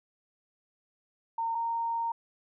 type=tone pair in turn; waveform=sine; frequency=915 / 924 Hz; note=A#5 / A#5; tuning=-32 / -16 cents; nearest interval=unison; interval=16 cents; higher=second; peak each=-28 dBFS; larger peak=neither; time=1.38-1.55 / 1.55-2.12 s; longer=second; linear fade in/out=5 ms; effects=none